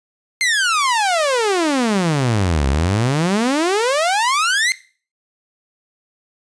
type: exponential two-way sweep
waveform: sawtooth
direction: down then up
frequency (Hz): 2133 to 65.41 to 2133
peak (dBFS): -11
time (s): 0.41-4.72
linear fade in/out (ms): 0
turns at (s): 2.68
effects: noise-tail reverb RT60 0.4 s tail -18 dB re dry + resampled to 22050 Hz